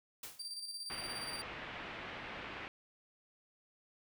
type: noise with exponential decay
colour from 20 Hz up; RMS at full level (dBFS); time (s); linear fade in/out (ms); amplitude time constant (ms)
white; -43; 0.23-0.54; 5; 67
type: tone with tremolo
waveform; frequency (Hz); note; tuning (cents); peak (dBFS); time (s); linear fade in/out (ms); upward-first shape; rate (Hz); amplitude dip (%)
35% pulse; 4699; D8; 0; -39; 0.39-1.42; 10; square; 17; 45
type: low-pass noise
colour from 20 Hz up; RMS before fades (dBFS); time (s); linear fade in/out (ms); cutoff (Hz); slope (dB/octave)
white; -46; 0.9-2.68; 0; 2700; 24
effects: none